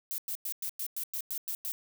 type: noise bursts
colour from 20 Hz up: violet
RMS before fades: -35 dBFS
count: 10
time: 0.11-1.72 s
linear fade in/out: 0 ms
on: 71 ms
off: 100 ms
effects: none